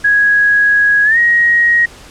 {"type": "tone with pitch glide", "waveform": "sine", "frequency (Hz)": [1661.2, 1886.3], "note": ["G#6", "A#6"], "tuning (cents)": [0, 20], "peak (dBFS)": -7, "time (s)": [0.04, 1.86], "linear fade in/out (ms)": 10, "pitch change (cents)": 220, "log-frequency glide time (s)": [1.04, 1.18], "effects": ["pink hiss -37 dBFS RMS until 2.1 s", "low-pass 9000 Hz 12 dB/octave"]}